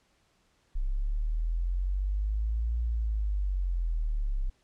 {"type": "linear two-way sweep", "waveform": "sine", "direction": "up then down", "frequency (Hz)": [31.73, 58.4, 31.73], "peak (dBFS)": -26, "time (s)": [0.75, 4.5], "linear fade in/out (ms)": 10, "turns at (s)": 2.81, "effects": ["pink hiss -69 dBFS RMS until 4.63 s", "low-pass 8000 Hz 12 dB/octave"]}